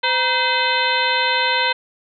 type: harmonic tone with a mistuned harmonic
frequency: 512 Hz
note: C5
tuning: 38 cents flat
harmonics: 1 / 2 / 3 / 4 / 5 / 6 / 7 / 8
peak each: -26 / -21 / -23 / -24 / -25 / -26 / -25 / -26 dBFS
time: 0.03-1.73 s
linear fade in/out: 10 ms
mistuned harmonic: 2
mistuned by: -130 cents
effects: none